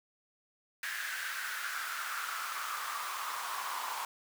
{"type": "noise with high-pass filter sweep", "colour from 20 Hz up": "pink", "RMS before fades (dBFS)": -38, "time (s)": [0.83, 4.05], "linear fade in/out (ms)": 2, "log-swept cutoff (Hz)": [1700, 960], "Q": 5.1, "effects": []}